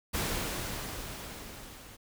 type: noise with level ramp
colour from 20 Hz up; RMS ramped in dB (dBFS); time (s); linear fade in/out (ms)
pink; -31 to -50; 0.13-1.97; 20
effects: none